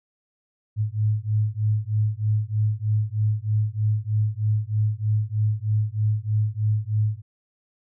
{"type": "beating tone pair", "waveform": "sine", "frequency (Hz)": [105.4, 108.6], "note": ["G#2", "A2"], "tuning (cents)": [26, -22], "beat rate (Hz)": 3.2, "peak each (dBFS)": -23, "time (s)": [0.76, 7.22], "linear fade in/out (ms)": 50, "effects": []}